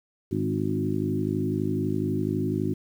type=harmonic tone with a mistuned harmonic; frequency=52 Hz; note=G#1; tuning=3 cents sharp; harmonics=2 / 3 / 4 / 5 / 6 / 7; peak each=-31 / -31 / -31 / -31 / -31 / -31 dBFS; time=0.31-2.74 s; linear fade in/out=10 ms; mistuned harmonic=6; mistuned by=-17 cents; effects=9-bit